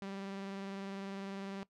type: tone with vibrato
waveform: sawtooth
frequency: 196 Hz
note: G3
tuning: in tune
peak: -37 dBFS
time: 0.02-1.63 s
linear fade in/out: 0 ms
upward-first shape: square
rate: 20 Hz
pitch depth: 21 cents each way
effects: noise-tail reverb RT60 0.1 s tail -19 dB re dry + low-pass 5000 Hz 12 dB/octave